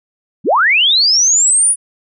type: linear sweep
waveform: sine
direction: up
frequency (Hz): 132.4 to 9900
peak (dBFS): -8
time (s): 0.44-1.76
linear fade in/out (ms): 50
effects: none